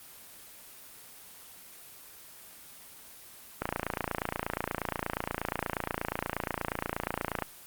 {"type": "click train", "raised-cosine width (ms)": 0.5, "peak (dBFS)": -14, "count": 109, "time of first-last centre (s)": [3.62, 7.423], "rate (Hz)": 28.4, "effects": ["white hiss -50 dBFS RMS until 7.66 s", "Opus 24 kbps"]}